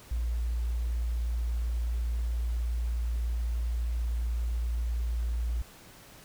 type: tone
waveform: sine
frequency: 58.27 Hz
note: A#1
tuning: in tune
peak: -27 dBFS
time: 0.11-5.62 s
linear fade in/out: 5 ms
effects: pink hiss -52 dBFS RMS until 6.24 s